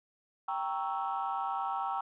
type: chord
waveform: sine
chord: G diminished seventh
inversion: none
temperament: equal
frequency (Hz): 784 / 932.3 / 1108.7 / 1318.5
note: G5 / Bb5 / Db6 / Fb6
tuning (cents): 0 / 0 / 0 / 0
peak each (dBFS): -34 / -36 / -38 / -37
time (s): 0.48-2.01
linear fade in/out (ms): 5
effects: tanh soft clip ceiling -24 dBFS